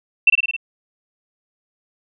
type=tone with echo; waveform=sine; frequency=2684 Hz; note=E7; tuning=31 cents sharp; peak=-7 dBFS; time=0.27-0.3 s; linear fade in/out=5 ms; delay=53 ms; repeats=5; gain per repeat=-3 dB; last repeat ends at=0.565 s; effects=none